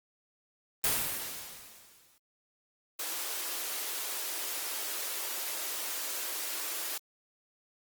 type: noise with exponential decay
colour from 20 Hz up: white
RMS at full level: -26 dBFS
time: 0.84-2.18 s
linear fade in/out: 1 ms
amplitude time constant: 290 ms
type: high-pass noise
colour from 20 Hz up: white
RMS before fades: -36 dBFS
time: 2.99-6.98 s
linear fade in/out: 5 ms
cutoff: 290 Hz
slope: 48 dB/octave
effects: Opus 32 kbps

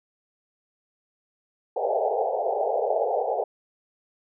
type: band-pass noise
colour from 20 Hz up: white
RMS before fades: -25 dBFS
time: 1.76-3.44 s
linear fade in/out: 5 ms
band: 410 to 820 Hz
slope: 96 dB/octave
effects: none

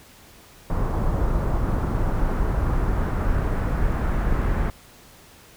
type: noise with low-pass filter sweep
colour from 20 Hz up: brown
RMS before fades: -22 dBFS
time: 0.7-4.7 s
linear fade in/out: 0 ms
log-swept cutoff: 1100 to 1700 Hz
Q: 1.6
effects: pink hiss -49 dBFS RMS until 5.56 s

